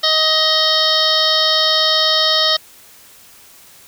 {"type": "harmonic tone with a mistuned harmonic", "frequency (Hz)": 628, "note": "D#5", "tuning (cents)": 16, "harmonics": [1, 2, 3, 5, 6, 7, 8, 9], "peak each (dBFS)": [-21, -22, -23, -19, -17, -20, -23, -22], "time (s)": [0.03, 2.57], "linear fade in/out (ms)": 10, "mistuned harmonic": 9, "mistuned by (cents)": -66, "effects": ["white hiss -44 dBFS RMS until 3.87 s"]}